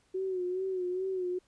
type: tone with vibrato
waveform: sine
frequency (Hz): 370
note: F#4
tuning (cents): 0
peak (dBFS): -30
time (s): 0.14-1.39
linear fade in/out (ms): 10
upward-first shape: sine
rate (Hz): 2.4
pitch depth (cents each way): 58
effects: pink hiss -69 dBFS RMS until 1.47 s + resampled to 22050 Hz